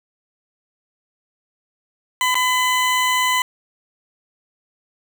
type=tone with dropouts; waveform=20% pulse; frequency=1008 Hz; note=B5; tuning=35 cents sharp; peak=-11 dBFS; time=2.21-3.42 s; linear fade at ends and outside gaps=1 ms; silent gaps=2.344-2.353 s; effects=none